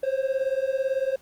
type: beating tone pair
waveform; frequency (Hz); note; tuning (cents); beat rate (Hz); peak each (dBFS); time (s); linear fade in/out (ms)
triangle; 523.3 / 541.3; C5 / C#5; 0 / -41; 18; -24; 0.03-1.16; 5
effects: pink hiss -58 dBFS RMS until 1.21 s + Opus 24 kbps